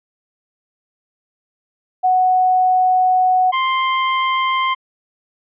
sine / sawtooth tone pair in turn, 740 / 1048.8 Hz, F#5 / C6, 0 / +4 cents, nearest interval tritone, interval 604 cents, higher second, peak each -11 dBFS, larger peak neither, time 2.03-3.52 / 3.52-4.75 s, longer first, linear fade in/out 20 ms, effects resampled to 8000 Hz

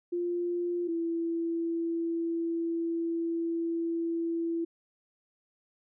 sine tone pair in turn, 349.2 / 333.8 Hz, F4 / E4, 0 / +22 cents, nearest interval minor second, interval 78 cents, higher first, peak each -28 dBFS, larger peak neither, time 0.12-0.88 / 0.88-4.65 s, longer second, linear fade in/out 10 ms, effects none

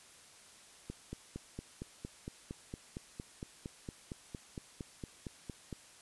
click train, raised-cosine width 3 ms, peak -28 dBFS, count 22, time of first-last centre 0.9-5.728 s, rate 4.35 Hz, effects white hiss -58 dBFS RMS until 6.01 s + resampled to 24000 Hz

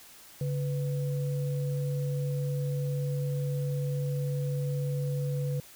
sine tone pair together, 141.4 / 496.8 Hz, C#3 / B4, +35 / +10 cents, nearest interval octave + minor seventh, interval 2175 cents, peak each -28 / -37 dBFS, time 0.41-5.6 s, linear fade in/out 2 ms, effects white hiss -52 dBFS RMS until 5.75 s

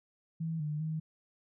sine tone with pitch steps, 162.5 / 150.6 / 157.7 Hz, E3 / D3 / D#3, -24 / +44 / +24 cents, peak -32 dBFS, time 0.4-1 s, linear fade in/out 10 ms, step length 200 ms, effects none

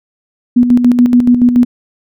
sine tone with tremolo, 244.4 Hz, B3, 18 cents flat, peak -3 dBFS, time 0.56-1.65 s, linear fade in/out 10 ms, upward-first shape square, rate 7 Hz, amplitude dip 55%, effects none

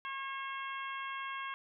harmonic tone, 542 Hz, C#5, 39 cents flat, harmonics 2 / 3 / 4 / 5 / 6, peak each -40 / -44 / -46 / -48 / -50 dBFS, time 0.05-1.54 s, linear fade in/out 0 ms, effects none

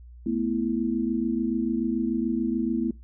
sine chord, A suspended second, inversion none, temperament equal, 220 / 246.9 / 329.6 Hz, A3 / B3 / E4, 0 / 0 / 0 cents, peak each -28 / -27 / -28 dBFS, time 0.26-2.91 s, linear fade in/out 5 ms, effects noise-tail reverb RT60 0.2 s tail -21 dB re dry + added 60 Hz sine -43 dBFS peak until 3.03 s

